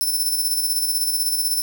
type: tone with tremolo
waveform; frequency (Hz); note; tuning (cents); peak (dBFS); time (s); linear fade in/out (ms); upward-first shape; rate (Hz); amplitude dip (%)
5% pulse; 5320; E8; +15; -12; 0.01-1.62; 0; square; 16; 40
effects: none